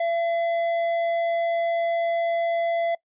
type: tone with tanh clipping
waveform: sine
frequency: 676 Hz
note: E5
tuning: 43 cents sharp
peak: -23 dBFS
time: 0-2.95 s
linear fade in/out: 5 ms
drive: 9 dB
effects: noise-tail reverb RT60 0.1 s tail -22 dB re dry + resampled to 8000 Hz